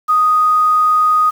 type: tone with quantisation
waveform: sine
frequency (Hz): 1244.5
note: D#6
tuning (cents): 0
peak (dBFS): -9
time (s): 0.08-1.31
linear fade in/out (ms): 20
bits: 6
effects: none